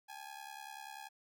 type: ring-modulated tone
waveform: sawtooth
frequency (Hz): 830.6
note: G#5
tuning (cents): 0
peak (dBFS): -40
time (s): 0.08-1.09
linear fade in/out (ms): 20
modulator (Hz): 35.1
effects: none